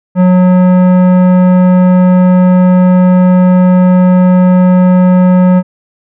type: tone with tanh clipping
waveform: triangle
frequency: 182.3 Hz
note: F#3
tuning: 25 cents flat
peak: -5 dBFS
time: 0.15-5.63 s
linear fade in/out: 50 ms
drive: 18 dB
effects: none